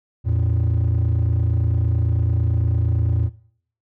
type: tone pair together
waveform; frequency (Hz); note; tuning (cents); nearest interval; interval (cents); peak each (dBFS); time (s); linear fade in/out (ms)
triangle; 84.1 / 113; E2 / A2; +35 / +47; perfect fourth; 512; -16; 0.24-3.3; 50
effects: noise-tail reverb RT60 0.6 s tail -21 dB re dry + tanh soft clip ceiling -12 dBFS